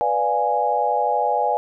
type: chord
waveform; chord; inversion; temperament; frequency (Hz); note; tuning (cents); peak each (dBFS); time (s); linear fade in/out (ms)
sine; B diminished seventh; none; equal; 493.9 / 587.3 / 698.5 / 830.6; B4 / D5 / F5 / Ab5; 0 / 0 / 0 / 0; -25 / -25 / -24 / -20; 0.01-1.57; 0
effects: none